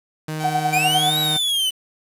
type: tone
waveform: sawtooth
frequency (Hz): 155.56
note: D#3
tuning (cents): 0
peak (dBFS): -21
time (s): 0.28-1.37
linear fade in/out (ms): 5
type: tone with pitch glide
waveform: sawtooth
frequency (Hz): 770 to 755.5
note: G5 to F#5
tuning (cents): -31 to +36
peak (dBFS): -24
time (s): 0.39-1.39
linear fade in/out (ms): 20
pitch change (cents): -33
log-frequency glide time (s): 0.6-1.03
type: tone with tremolo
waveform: sine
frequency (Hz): 740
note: F#5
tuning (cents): 0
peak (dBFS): -16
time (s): 0.44-1.12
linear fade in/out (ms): 0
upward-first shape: sine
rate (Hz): 10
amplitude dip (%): 85
type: linear two-way sweep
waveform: 45% pulse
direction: up then down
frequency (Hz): 2304 to 3890 to 2966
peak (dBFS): -18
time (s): 0.72-1.71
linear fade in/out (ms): 20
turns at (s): 1.19
effects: resampled to 32000 Hz + 7-bit